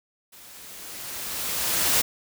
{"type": "noise with level ramp", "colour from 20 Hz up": "white", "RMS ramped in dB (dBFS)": [-48, -20], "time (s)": [0.32, 2.02], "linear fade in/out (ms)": 10, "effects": []}